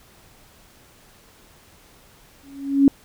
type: tone with exponential growth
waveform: sine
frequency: 277.2 Hz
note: C#4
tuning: in tune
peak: -7 dBFS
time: 2.43-2.88 s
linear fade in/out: 1 ms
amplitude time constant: 97 ms
effects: pink hiss -52 dBFS RMS until 3.04 s